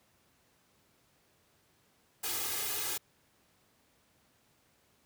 white noise with comb filter, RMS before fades -35 dBFS, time 2.23-2.98 s, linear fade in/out 10 ms, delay 2.4 ms, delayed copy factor +0.85, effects pink hiss -69 dBFS RMS until 5.05 s + high-pass 80 Hz 12 dB/octave

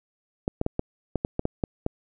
clicks, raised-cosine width 2 ms, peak -11 dBFS, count 10, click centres 0.479 / 0.614 / 0.664 / 0.794 / 1.157 / 1.249 / 1.394 / 1.454 / 1.638 / 1.864 s, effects none

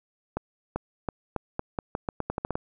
accelerating click train, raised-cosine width 1 ms, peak -14 dBFS, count 14, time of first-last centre 0.37-2.555 s, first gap 390 ms, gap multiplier 0.84, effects none

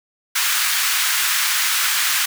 pink high-pass noise, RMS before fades -19 dBFS, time 0.35-2.26 s, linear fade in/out 10 ms, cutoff 1300 Hz, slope 24 dB/octave, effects none

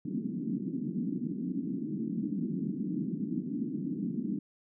white band-pass noise, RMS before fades -34 dBFS, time 0.05-4.39 s, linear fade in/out 5 ms, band 160 to 300 Hz, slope 48 dB/octave, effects none

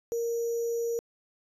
sine tone with sample-and-hold, 466.2 Hz, A#4, in tune, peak -27 dBFS, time 0.12-0.99 s, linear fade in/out 0 ms, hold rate 6300 Hz, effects resampled to 32000 Hz

